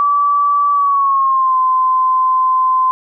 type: tone with pitch glide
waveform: sine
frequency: 1153 to 1033.2 Hz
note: D6 to C6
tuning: -32 to -22 cents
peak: -10 dBFS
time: 0-2.91 s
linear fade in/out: 0 ms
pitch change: -190 cents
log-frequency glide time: 0.72-1.57 s
effects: none